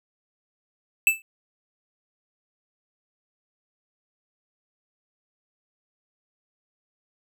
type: tone with exponential decay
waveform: square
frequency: 2637 Hz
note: E7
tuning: in tune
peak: -12 dBFS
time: 1.07-1.22 s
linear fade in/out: 1 ms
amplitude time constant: 31 ms
effects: none